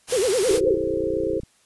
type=noise; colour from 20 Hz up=white; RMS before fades=-27 dBFS; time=0.07-0.61 s; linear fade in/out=50 ms
type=tone with vibrato; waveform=sine; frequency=440 Hz; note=A4; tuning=in tune; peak=-18 dBFS; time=0.12-0.75 s; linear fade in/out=5 ms; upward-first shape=sine; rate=9.4 Hz; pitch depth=300 cents each way
type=chord; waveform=sine; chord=A minor seventh; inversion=second; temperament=equal; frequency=329.6 / 392 / 440 / 523.3 Hz; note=E4 / G4 / A4 / C5; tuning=0 / 0 / 0 / 0 cents; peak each=-27 dBFS; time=0.48-1.4 s; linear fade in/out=10 ms
type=click train; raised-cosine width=5 ms; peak=-24 dBFS; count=29; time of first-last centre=0.51-1.434 s; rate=30.3 Hz
effects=white hiss -60 dBFS RMS until 1.65 s + resampled to 24000 Hz